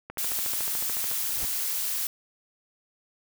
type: click train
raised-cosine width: 0.5 ms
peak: -22 dBFS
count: 15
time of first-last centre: 0.1-1.114 s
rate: 13.8 Hz
type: noise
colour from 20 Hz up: blue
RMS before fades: -29 dBFS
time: 0.18-2.07 s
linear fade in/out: 2 ms
type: noise with exponential growth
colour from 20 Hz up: pink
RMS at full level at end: -35 dBFS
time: 1.22-1.45 s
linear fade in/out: 1 ms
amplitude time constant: 48 ms
effects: none